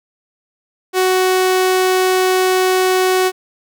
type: tone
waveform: sawtooth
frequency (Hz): 371.8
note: F#4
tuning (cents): +8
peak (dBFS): -8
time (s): 0.93-3.32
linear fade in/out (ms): 50
effects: none